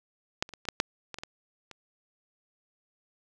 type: clicks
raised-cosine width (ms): 0.2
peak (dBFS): -9 / -28 / -24 / -29 / -9 / -6 / -21 / -21 / -20 / -27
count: 10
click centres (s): 0.425 / 0.491 / 0.537 / 0.653 / 0.687 / 0.801 / 1.143 / 1.186 / 1.235 / 1.713
effects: none